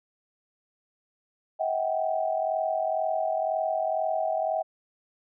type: tone cluster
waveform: sine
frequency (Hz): 641 / 742 / 784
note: E5 / F#5 / G5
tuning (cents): -49 / +5 / 0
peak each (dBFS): -27 / -30 / -31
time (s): 1.59-4.63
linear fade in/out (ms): 20
effects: none